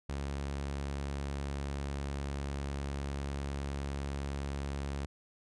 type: tone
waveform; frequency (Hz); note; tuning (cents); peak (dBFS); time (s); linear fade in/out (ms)
sawtooth; 69.9; C#2; +15; -31; 0.09-5.06; 5
effects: resampled to 22050 Hz